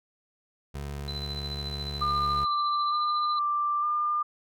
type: tone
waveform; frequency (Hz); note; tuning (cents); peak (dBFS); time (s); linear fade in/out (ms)
25% pulse; 71; C#2; +42; -30; 0.74-2.45; 10
type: tone with tremolo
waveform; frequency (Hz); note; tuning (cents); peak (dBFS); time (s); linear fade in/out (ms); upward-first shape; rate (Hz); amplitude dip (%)
sine; 4027; B7; +33; -32; 1.08-3.39; 2; triangle; 14; 70
type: tone with vibrato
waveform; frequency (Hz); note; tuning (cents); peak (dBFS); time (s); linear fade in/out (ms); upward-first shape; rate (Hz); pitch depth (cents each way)
sine; 1191; D6; +24; -24; 2.01-4.23; 10; square; 1.1; 16
effects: none